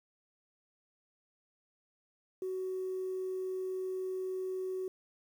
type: tone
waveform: sine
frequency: 374.1 Hz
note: F#4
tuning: 19 cents sharp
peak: -33 dBFS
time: 2.42-4.88 s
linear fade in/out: 2 ms
effects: tanh soft clip ceiling -30 dBFS + 10-bit